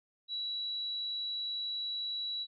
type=tone; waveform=sine; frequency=3917 Hz; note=B7; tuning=15 cents flat; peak=-34 dBFS; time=0.28-2.47 s; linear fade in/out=50 ms; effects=none